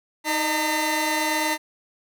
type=tone cluster; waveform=sawtooth; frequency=312.9 / 605 / 910 / 2027 Hz; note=D#4 / D#5 / A#5 / B6; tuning=+10 / -49 / -42 / +45 cents; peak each=-24 / -28 / -21 / -24 dBFS; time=0.24-1.58 s; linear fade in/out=50 ms; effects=none